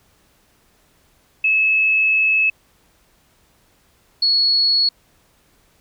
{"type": "tone pair in turn", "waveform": "sine", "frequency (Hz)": [2594, 4363], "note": ["E7", "C#8"], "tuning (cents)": [-28, -28], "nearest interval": "major sixth", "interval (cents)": 900, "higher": "second", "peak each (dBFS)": -13, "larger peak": "neither", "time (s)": [[1.44, 2.5], [4.22, 4.89]], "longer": "first", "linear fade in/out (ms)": 5, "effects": ["pink hiss -58 dBFS RMS until 5.8 s"]}